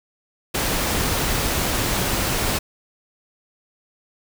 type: noise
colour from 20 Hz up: pink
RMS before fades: -22 dBFS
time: 0.54-2.59 s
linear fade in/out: 10 ms
effects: none